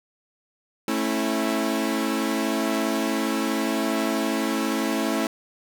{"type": "chord", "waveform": "sawtooth", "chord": "A major", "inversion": "none", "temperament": "equal with one note detuned", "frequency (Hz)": [220, 272.3, 329.6], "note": ["A3", "C#4", "E4"], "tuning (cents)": [0, -31, 0], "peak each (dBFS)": -23, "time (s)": [0.88, 5.27], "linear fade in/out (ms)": 2, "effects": []}